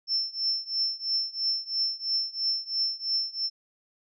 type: tone with tremolo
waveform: sine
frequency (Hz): 5350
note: E8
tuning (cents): +25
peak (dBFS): -22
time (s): 0.07-3.5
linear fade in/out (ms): 50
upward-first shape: triangle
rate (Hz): 3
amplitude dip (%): 95
effects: none